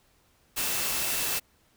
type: tone in noise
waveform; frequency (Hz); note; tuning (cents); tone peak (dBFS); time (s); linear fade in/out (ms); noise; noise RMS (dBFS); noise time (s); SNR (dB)
sine; 2657; E7; +13; -39; 0.56-1.4; 20; white; -29; 0.56-1.4; -13
effects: pink hiss -65 dBFS RMS until 1.76 s